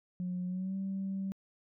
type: tone with pitch glide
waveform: sine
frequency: 180.4 to 193.35 Hz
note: F#3 to G3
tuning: -44 to -24 cents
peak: -32 dBFS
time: 0.2-1.32 s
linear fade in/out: 0 ms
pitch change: +120 cents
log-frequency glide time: 0.47-0.76 s
effects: tanh soft clip ceiling -29 dBFS